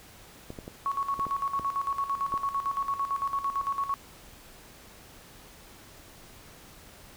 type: clicks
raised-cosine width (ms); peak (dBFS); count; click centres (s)
2; -25; 7; 0.504 / 0.588 / 0.679 / 1.193 / 1.267 / 1.596 / 2.34
type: tone with tremolo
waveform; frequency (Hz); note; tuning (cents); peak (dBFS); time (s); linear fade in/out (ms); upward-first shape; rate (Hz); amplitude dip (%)
sine; 1108.7; C#6; 0; -25; 0.86-3.94; 0; square; 8.9; 70
effects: pink hiss -51 dBFS RMS until 7.16 s